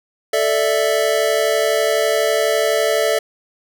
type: chord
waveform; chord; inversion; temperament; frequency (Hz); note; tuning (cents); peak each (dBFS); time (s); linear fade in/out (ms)
square; A suspended fourth; none; equal; 440 / 587.3 / 659.3; A4 / D5 / E5; 0 / 0 / 0; -20; 0.33-3.19; 5
effects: none